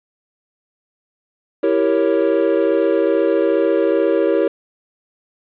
triangle chord, E diminished seventh, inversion none, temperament equal, 329.6 / 392 / 466.2 / 554.4 Hz, E4 / G4 / Bb4 / Db5, 0 / 0 / 0 / 0 cents, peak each -17 dBFS, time 1.63-4.48 s, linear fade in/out 5 ms, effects resampled to 8000 Hz + 7-bit

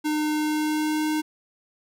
square tone with pitch glide, 304.1 to 307.6 Hz, D#4 to D#4, -40 to -20 cents, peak -23 dBFS, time 0.04-1.22 s, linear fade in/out 20 ms, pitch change +20 cents, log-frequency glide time 0.32-1.04 s, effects none

